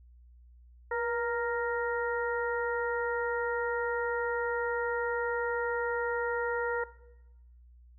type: harmonic tone with a mistuned harmonic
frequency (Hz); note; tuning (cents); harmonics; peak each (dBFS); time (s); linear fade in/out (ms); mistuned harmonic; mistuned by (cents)
466.2; A#4; 0; 1 / 2 / 3 / 4; -32 / -35 / -37 / -38; 0.91-6.84; 5; 1; +48
effects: noise-tail reverb RT60 1.0 s tail -17 dB re dry + added 60 Hz sine -53 dBFS peak until 7.98 s